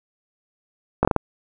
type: slowing click train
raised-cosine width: 1 ms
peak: -3 dBFS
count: 5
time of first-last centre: 1.03-1.163 s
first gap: 19 ms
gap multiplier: 1.39
effects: none